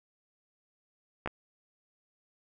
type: clicks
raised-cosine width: 0.5 ms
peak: -18 dBFS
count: 2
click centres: 1.26 / 1.275 s
effects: none